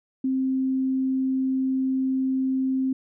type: tone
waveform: sine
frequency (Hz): 263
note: C4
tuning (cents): +9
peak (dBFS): -21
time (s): 0.24-2.93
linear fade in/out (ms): 5
effects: none